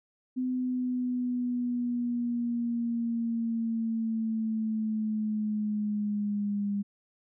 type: linear sweep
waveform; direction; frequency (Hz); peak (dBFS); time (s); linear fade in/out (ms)
sine; down; 255 to 201.5; -27; 0.36-6.83; 20
effects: none